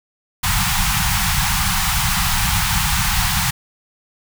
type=band-stop noise; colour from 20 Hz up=pink; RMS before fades=-18 dBFS; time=0.43-3.51 s; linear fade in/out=10 ms; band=200 to 750 Hz; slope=96 dB/octave; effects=none